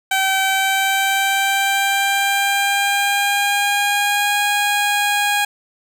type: tone with pitch glide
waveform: 15% pulse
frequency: 770 to 820.5 Hz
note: G5 to G#5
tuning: -31 to -21 cents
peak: -9 dBFS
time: 0.11-5.45 s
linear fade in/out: 5 ms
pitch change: +110 cents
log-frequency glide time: 0.42-4.39 s
effects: none